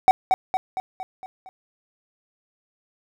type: tone with echo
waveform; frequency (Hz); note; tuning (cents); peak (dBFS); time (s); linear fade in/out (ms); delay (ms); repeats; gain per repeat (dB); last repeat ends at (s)
triangle; 753; F#5; +30; -7; 0.08-0.11; 0; 230; 6; -5; 1.49
effects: none